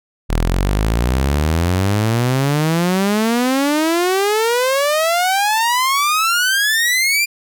sawtooth exponential sweep, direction up, 38.61 to 2414 Hz, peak -10 dBFS, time 0.29-7.26 s, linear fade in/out 20 ms, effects none

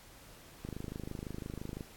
click train, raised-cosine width 3 ms, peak -27 dBFS, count 31, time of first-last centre 0.65-1.808 s, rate 25.9 Hz, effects pink hiss -56 dBFS RMS until 1.96 s + AAC 64 kbps

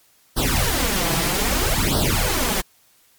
pink noise with flanger, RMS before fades -20 dBFS, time 0.36-2.62 s, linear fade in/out 20 ms, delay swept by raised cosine 0.21 to 6.11 ms, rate 0.62 Hz, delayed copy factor +1, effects white hiss -57 dBFS RMS until 3.18 s + MP3 96 kbps

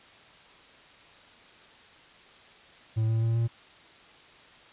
triangle tone with pitch steps, 110.9 / 112.51 / 114.15 / 115.81 Hz, A2 / A2 / A#2 / A#2, +14 / +39 / -36 / -11 cents, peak -21 dBFS, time 2.96-3.48 s, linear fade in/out 20 ms, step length 130 ms, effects white hiss -53 dBFS RMS until 4.72 s + resampled to 8000 Hz

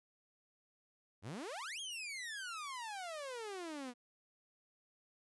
sawtooth exponential two-way sweep, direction up then down, 87 to 3322 to 236 Hz, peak -39 dBFS, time 1.22-3.94 s, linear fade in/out 50 ms, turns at 1.8 s, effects resampled to 24000 Hz

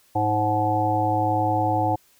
harmonic tone with a mistuned harmonic, 105.6 Hz, G#2, 29 cents sharp, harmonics 1 / 3 / 5 / 7 / 8, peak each -26 / -27 / -29 / -23 / -25 dBFS, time 0.15-1.96 s, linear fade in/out 10 ms, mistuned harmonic 8, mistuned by +32 cents, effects white hiss -59 dBFS RMS until 2.19 s

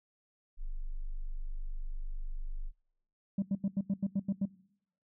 sine tone, 24.5 Hz, G0, in tune, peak -33 dBFS, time 0.57-2.72 s, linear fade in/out 50 ms
sine tone bursts, 196 Hz, G3, in tune, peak -25 dBFS, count 9, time 3.38-4.455 s, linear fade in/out 5 ms, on 43 ms, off 86 ms
effects noise-tail reverb RT60 0.7 s tail -22 dB re dry + tanh soft clip ceiling -26 dBFS

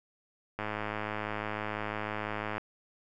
click train, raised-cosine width 0.5 ms, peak -19 dBFS, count 212, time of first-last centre 0.59-2.581 s, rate 106 Hz, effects none

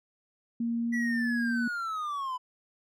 sine tone with pitch glide, 233.1 to 236.4 Hz, A#3 to A#3, 0 to +24 cents, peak -27 dBFS, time 0.6-1.68 s, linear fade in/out 5 ms, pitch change +24 cents, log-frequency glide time 0.8-1.08 s
triangle linear sweep, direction down, 1966 to 992 Hz, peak -29 dBFS, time 0.92-2.38 s, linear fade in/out 20 ms
effects none

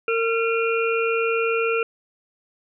harmonic tone with a mistuned harmonic, 456.8 Hz, A#4, 35 cents flat, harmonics 1 / 3 / 5 / 6, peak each -21 / -26 / -28 / -29 dBFS, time 0.08-1.83 s, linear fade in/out 2 ms, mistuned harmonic 5, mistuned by +97 cents, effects none

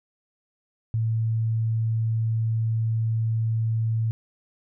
sine tone, 112.5 Hz, A2, 39 cents sharp, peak -21 dBFS, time 0.94-4.11 s, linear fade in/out 0 ms, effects none

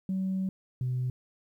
sine tone pair in turn, 189.5 / 126.48 Hz, F#3 / B2, +42 / +42 cents, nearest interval perfect fifth, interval 700 cents, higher first, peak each -26 dBFS, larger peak neither, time 0.09-0.49 / 0.81-1.1 s, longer first, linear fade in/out 2 ms, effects tanh soft clip ceiling -24 dBFS + 11-bit

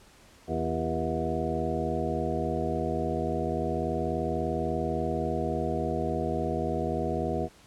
harmonic tone with a mistuned harmonic, 80.3 Hz, E2, 45 cents flat, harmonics 1 / 2 / 3 / 4 / 5 / 6 / 8 / 9, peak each -35 / -35 / -35 / -35 / -35 / -35 / -35 / -35 dBFS, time 0.47-7.49 s, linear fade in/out 50 ms, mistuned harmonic 4, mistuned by +88 cents, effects pink hiss -56 dBFS RMS until 7.66 s + low-pass 10000 Hz 12 dB/octave

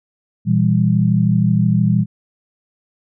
sine chord, E diminished, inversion second, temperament just, 118.67 / 164.81 / 197.78 Hz, Bb2 / E3 / G3, +31 / 0 / +16 cents, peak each -16 dBFS, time 0.45-2.06 s, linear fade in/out 50 ms, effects none

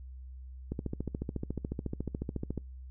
click train, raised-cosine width 3 ms, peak -21 dBFS, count 27, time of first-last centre 0.72-2.577 s, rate 14 Hz, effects noise-tail reverb RT60 0.2 s tail -26 dB re dry + added 64 Hz sine -43 dBFS peak until 2.9 s

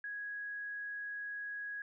sine tone, 1661.2 Hz, G#6, in tune, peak -39 dBFS, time 0.04-1.82 s, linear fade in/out 2 ms, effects none

